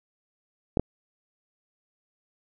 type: clicks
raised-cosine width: 2 ms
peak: -9 dBFS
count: 2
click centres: 0.772 / 0.796 s
effects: none